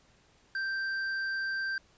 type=tone with tanh clipping; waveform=sine; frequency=1568 Hz; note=G6; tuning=in tune; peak=-32 dBFS; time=0.55-1.78 s; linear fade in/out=2 ms; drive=9 dB; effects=pink hiss -64 dBFS RMS until 1.97 s + resampled to 16000 Hz